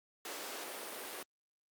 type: high-pass noise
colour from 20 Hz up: pink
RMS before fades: -44 dBFS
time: 0.25-1.23 s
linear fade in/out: 2 ms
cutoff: 320 Hz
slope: 24 dB/octave
effects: Opus 48 kbps